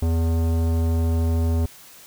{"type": "tone with tanh clipping", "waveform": "sine", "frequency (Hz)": 82.41, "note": "E2", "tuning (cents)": 0, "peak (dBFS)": -20, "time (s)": [0.02, 1.66], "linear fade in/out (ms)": 5, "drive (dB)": 17, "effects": ["white hiss -46 dBFS RMS until 2.06 s"]}